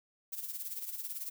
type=noise with tremolo; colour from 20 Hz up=violet; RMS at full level=-38 dBFS; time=0.32-1.3 s; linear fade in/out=10 ms; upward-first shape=sine; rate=18 Hz; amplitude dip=65%; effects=none